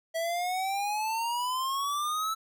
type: exponential sweep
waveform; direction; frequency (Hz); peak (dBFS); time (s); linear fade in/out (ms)
square; up; 650 to 1323; -29; 0.14-2.35; 20
effects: none